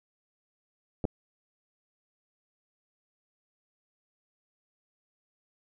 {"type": "clicks", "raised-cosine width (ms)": 2, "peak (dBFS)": [-18, -14], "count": 2, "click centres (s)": [1.042, 1.052], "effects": []}